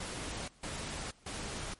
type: noise bursts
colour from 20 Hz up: pink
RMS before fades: -40 dBFS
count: 3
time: 0-1.74 s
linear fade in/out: 5 ms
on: 480 ms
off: 150 ms
effects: pink hiss -63 dBFS RMS until 1.79 s + MP3 48 kbps